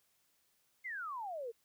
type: exponential sweep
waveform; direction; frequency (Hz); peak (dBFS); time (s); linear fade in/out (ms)
sine; down; 2162 to 440; -39; 0.84-1.52; 20
effects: white hiss -75 dBFS RMS until 1.64 s